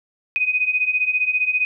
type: beating tone pair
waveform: sine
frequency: 2489 / 2504 Hz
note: D#7 / D#7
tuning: 0 / +10 cents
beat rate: 15 Hz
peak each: -22 / -19 dBFS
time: 0.36-1.65 s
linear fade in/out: 0 ms
effects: none